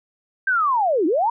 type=linear two-way sweep; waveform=sine; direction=down then up; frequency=1594 to 291.5 to 970 Hz; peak=-16 dBFS; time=0.47-1.3 s; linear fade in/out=5 ms; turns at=1.06 s; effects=none